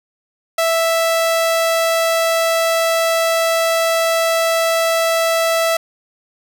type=tone; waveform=sawtooth; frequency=659.3 Hz; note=E5; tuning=in tune; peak=-10 dBFS; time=0.58-5.77 s; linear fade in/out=5 ms; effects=none